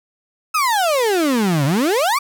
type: exponential two-way sweep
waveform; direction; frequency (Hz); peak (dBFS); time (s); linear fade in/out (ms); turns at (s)
35% pulse; down then up; 1318.5 to 132.5 to 1212; -13; 0.54-2.19; 10; 1.65
effects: none